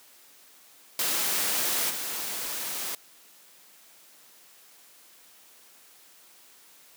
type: noise with level steps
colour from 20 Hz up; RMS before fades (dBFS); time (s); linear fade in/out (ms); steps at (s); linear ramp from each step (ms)
white; -27 / -33; 0.99-2.95; 2; 1.89; 20
effects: white hiss -55 dBFS RMS until 6.96 s + high-pass 200 Hz 12 dB/octave